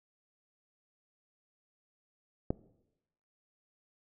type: click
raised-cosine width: 2 ms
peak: -16 dBFS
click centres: 2.505 s
effects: noise-tail reverb RT60 0.9 s tail -20 dB re dry